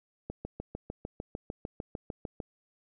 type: click train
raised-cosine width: 2 ms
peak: -23 dBFS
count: 15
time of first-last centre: 0.3-2.402 s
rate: 6.66 Hz
effects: none